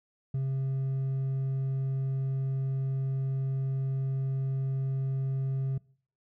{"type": "tone with hard clipping", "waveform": "sine", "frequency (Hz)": 134.1, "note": "C3", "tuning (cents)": 43, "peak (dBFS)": -28, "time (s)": [0.34, 5.78], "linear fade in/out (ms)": 5, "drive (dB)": 2, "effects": ["noise-tail reverb RT60 0.5 s tail -23 dB re dry"]}